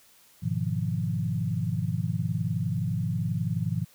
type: chord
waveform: sine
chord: F half-diminished seventh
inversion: first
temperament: equal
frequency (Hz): 103.83 / 123.47 / 155.56 / 174.61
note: Ab2 / Cb3 / Eb3 / F3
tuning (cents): 0 / 0 / 0 / 0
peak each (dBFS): -31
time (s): 0.42-3.85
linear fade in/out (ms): 20
effects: white hiss -58 dBFS RMS until 3.94 s